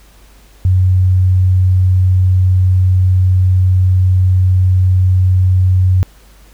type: tone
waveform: sine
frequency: 92.5 Hz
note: F#2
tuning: in tune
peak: -7 dBFS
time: 0.65-6.03 s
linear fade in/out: 0 ms
effects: added 50 Hz sine -42 dBFS peak until 6.53 s + pink hiss -47 dBFS RMS until 6.53 s